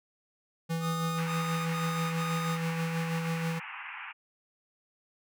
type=tone with tremolo; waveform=square; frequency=164.81 Hz; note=E3; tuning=in tune; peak=-29 dBFS; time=0.69-3.6 s; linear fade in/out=20 ms; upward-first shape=sine; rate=6.2 Hz; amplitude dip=35%
type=tone bursts; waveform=45% pulse; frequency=1235 Hz; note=D#6; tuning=13 cents flat; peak=-35 dBFS; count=4; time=0.8-2.589 s; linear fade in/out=50 ms; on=430 ms; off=23 ms
type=band-pass noise; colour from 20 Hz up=white; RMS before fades=-42 dBFS; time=1.17-4.13 s; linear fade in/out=20 ms; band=800 to 2800 Hz; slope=96 dB/octave
effects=none